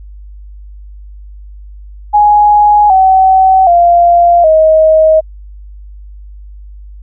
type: tone with pitch steps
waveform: sine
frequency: 833 / 759.5 / 692.4 / 631.3 Hz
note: G#5 / F#5 / F5 / D#5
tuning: +5 / +45 / -15 / +25 cents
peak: -3 dBFS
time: 2.13-5.21 s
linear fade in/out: 20 ms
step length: 770 ms
effects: added 50 Hz sine -28 dBFS peak until 7.02 s